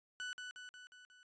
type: tone with echo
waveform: 30% pulse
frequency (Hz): 1489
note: F#6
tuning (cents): +11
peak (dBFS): -38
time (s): 0.2-0.33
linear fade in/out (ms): 0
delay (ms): 180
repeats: 5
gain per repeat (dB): -4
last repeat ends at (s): 1.23
effects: resampled to 16000 Hz